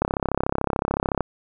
click train, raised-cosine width 1 ms, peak -7 dBFS, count 41, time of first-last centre 0.02-1.207 s, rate 33.7 Hz, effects none

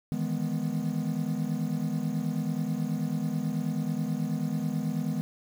triangle chord, E major seventh, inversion third, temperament equal, 155.56 / 164.81 / 207.7 / 246.9 Hz, D#3 / E3 / G#3 / B3, 0 / 0 / 0 / 0 cents, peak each -31 dBFS, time 0.12-5.21 s, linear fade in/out 0 ms, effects 8-bit

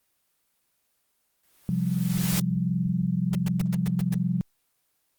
white noise with exponential growth, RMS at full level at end -27 dBFS, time 1.43-2.4 s, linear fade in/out 5 ms, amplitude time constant 210 ms
sine chord, C suspended fourth, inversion none, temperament equal, 130.81 / 174.61 / 196 Hz, C3 / F3 / G3, 0 / 0 / 0 cents, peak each -29 / -25 / -29 dBFS, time 1.69-4.41 s, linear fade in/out 0 ms
pink noise bursts, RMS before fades -36 dBFS, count 7, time 3.33-4.144 s, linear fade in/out 2 ms, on 22 ms, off 110 ms
effects white hiss -72 dBFS RMS until 5.18 s + Opus 24 kbps

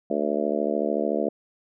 harmonic tone, 73.6 Hz, D2, 4 cents sharp, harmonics 3 / 4 / 5 / 6 / 7 / 8 / 9, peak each -30 / -30 / -30 / -30 / -30 / -30 / -30 dBFS, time 0.1-1.29 s, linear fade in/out 5 ms, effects none

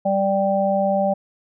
harmonic tone, 196 Hz, G3, in tune, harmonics 1 / 3 / 4, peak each -23 / -19 / -22 dBFS, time 0.05-1.14 s, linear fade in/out 10 ms, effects none

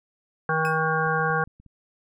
harmonic tone, 159.1 Hz, D#3, 39 cents sharp, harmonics 1 / 3 / 5 / 7 / 9 / 10, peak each -28 / -28 / -28 / -28 / -28 / -28 dBFS, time 0.49-1.44 s, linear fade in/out 2 ms
40% pulse tone with exponential decay, 2552 Hz, D#7, 43 cents sharp, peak -30 dBFS, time 0.65-0.82 s, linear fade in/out 0 ms, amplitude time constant 35 ms
clicks, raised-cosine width 5 ms, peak -38 dBFS, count 6, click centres 1.069 / 1.193 / 1.303 / 1.475 / 1.6 / 1.663 s
effects none

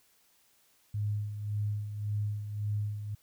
sine tone with tremolo, 104.3 Hz, G#2, 8 cents sharp, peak -28 dBFS, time 0.94-3.15 s, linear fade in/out 5 ms, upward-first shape sine, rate 1.8 Hz, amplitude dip 60%, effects white hiss -67 dBFS RMS until 3.22 s

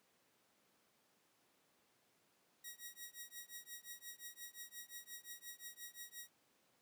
5% pulse tone with tremolo, 1902 Hz, A#6, 34 cents sharp, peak -36 dBFS, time 2.64-6.29 s, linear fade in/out 5 ms, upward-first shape triangle, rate 5.7 Hz, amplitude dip 100%, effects pink hiss -75 dBFS RMS until 6.81 s + high-pass 200 Hz 12 dB/octave

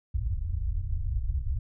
white low-pass noise, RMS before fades -29 dBFS, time 0.14-1.59 s, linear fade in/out 5 ms, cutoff 100 Hz, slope 48 dB/octave, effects none

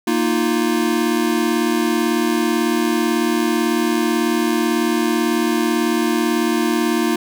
square chord, Bb suspended fourth, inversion none, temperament equal, 233.1 / 311.1 / 349.2 Hz, Bb3 / Eb4 / F4, 0 / 0 / 0 cents, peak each -21 dBFS, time 0.07-7.16 s, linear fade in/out 5 ms, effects none

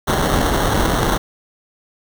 pink noise with sample-and-hold, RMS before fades -17 dBFS, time 0.07-1.18 s, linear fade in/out 10 ms, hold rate 2450 Hz, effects none

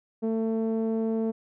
sawtooth tone with low-pass filter, 223.4 Hz, A3, 27 cents sharp, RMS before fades -27 dBFS, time 0.22-1.32 s, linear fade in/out 20 ms, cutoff 480 Hz, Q 1.6, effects none

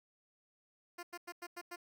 10% pulse tone bursts, 349.2 Hz, F4, in tune, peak -35 dBFS, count 6, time 0.98-1.761 s, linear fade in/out 10 ms, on 51 ms, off 95 ms, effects none

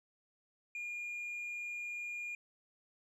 triangle tone with hard clipping, 2421 Hz, D#7, 48 cents flat, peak -38 dBFS, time 0.75-2.35 s, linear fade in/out 2 ms, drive 1 dB, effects none

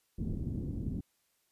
white low-pass noise, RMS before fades -36 dBFS, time 0.18-1.01 s, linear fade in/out 10 ms, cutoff 250 Hz, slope 24 dB/octave, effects white hiss -75 dBFS RMS until 1.51 s + resampled to 32000 Hz

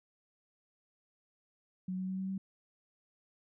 sine tone with pitch steps, 185 / 186.72 / 188.45 / 190.2 / 191.97 Hz, F#3 / F#3 / F#3 / F#3 / G3, 0 / +16 / +32 / +48 / -36 cents, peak -34 dBFS, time 1.88-2.38 s, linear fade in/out 5 ms, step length 100 ms, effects none

